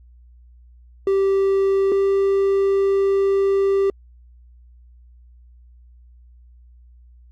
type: tone pair in turn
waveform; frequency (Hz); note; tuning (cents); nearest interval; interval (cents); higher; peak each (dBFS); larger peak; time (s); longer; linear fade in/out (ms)
triangle; 390.1 / 392.6; G4 / G4; -8 / +3; unison; 11; second; -13; neither; 1.07-1.92 / 1.92-3.9; second; 2
effects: added 60 Hz sine -45 dBFS peak until 7.31 s + Opus 48 kbps